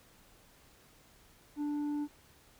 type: tone with tanh clipping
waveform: sine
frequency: 293.7 Hz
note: D4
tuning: in tune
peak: -33 dBFS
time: 1.56-2.08 s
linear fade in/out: 50 ms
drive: 5 dB
effects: pink hiss -62 dBFS RMS until 2.59 s